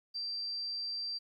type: tone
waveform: sine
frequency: 4699 Hz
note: D8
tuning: in tune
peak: -35 dBFS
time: 0.14-1.19 s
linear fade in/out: 20 ms
effects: 12-bit